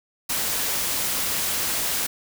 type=noise; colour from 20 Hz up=white; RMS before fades=-25 dBFS; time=0.29-2.07 s; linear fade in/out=10 ms; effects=none